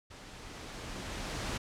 pink noise with level ramp, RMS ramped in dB -50 to -35 dBFS, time 0.1-1.58 s, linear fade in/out 10 ms, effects low-pass 7000 Hz 12 dB/octave

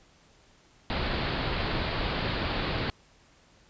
pink low-pass noise, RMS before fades -30 dBFS, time 0.9-2.9 s, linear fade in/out 0 ms, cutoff 4700 Hz, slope 96 dB/octave, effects pink hiss -60 dBFS RMS until 3.69 s + resampled to 16000 Hz

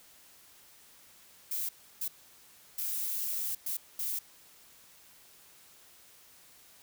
violet noise bursts at uneven times, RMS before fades -34 dBFS, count 5, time 1.51-1.69 / 2.01-2.08 / 2.78-3.55 / 3.66-3.77 / 3.99-4.19 s, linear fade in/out 5 ms, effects white hiss -58 dBFS RMS until 6.82 s

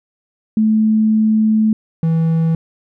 sine / triangle tone pair in turn, 217.6 / 163.02 Hz, A3 / E3, -19 / -19 cents, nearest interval perfect fourth, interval 500 cents, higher first, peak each -10 dBFS, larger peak neither, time 0.57-1.73 / 2.03-2.55 s, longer first, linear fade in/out 2 ms, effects none

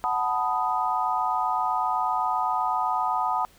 sine chord, B dominant seventh, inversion second, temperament equal, 740 / 880 / 987.8 / 1244.5 Hz, F#5 / A5 / B5 / D#6, 0 / 0 / 0 / 0 cents, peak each -28 dBFS, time 0.04-3.45 s, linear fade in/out 0 ms, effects pink hiss -56 dBFS RMS until 3.58 s

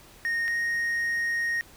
triangle tone pair in turn, 1853 / 1864.8 Hz, A#6 / A#6, -11 / 0 cents, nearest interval unison, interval 11 cents, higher second, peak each -23 dBFS, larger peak neither, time 0.25-0.48 / 0.48-1.61 s, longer second, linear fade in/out 0 ms, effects pink hiss -52 dBFS RMS until 1.76 s

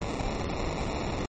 pink noise with sample-and-hold, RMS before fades -31 dBFS, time 0.01-1.26 s, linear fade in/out 10 ms, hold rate 1575 Hz, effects low-pass 12000 Hz 12 dB/octave + MP3 32 kbps

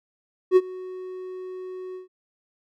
triangle tone with ADSR envelope, 370 Hz, F#4, in tune, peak -8 dBFS, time 0.51-2.08 s, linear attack 54 ms, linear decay 42 ms, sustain -23 dB, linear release 130 ms, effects none

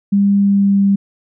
sine tone with pitch glide, 200.1 to 198.14 Hz, G3 to G3, +36 to +19 cents, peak -9 dBFS, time 0.12-0.96 s, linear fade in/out 10 ms, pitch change -17 cents, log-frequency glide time 0.36-0.81 s, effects none

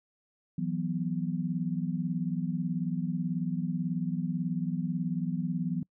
sine chord, E suspended second, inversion none, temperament equal with one note detuned, 164.81 / 183.08 / 246.9 Hz, E3 / F#3 / B3, 0 / -18 / 0 cents, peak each -32 / -32 / -35 dBFS, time 0.58-5.83 s, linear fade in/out 5 ms, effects noise-tail reverb RT60 0.1 s tail -26 dB re dry

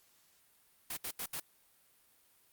white noise bursts at uneven times, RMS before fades -39 dBFS, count 4, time 0.9-0.97 / 1.04-1.11 / 1.19-1.26 / 1.33-1.4 s, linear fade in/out 5 ms, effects white hiss -68 dBFS RMS until 2.52 s + Opus 48 kbps

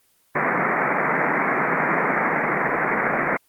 white band-pass noise, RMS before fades -21 dBFS, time 0.35-3.37 s, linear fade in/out 5 ms, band 140 to 2200 Hz, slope 96 dB/octave, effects white hiss -62 dBFS RMS until 3.48 s + Opus 24 kbps

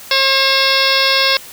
harmonic tone with a mistuned harmonic, 538 Hz, C5, 48 cents sharp, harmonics 1 / 2 / 3 / 4 / 5 / 6 / 7 / 8 / 9 / 10, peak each -20 / -20 / -20 / -20 / -20 / -20 / -20 / -20 / -20 / -20 dBFS, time 0.11-1.37 s, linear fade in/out 2 ms, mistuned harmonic 6, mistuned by +76 cents, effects white hiss -35 dBFS RMS until 1.52 s

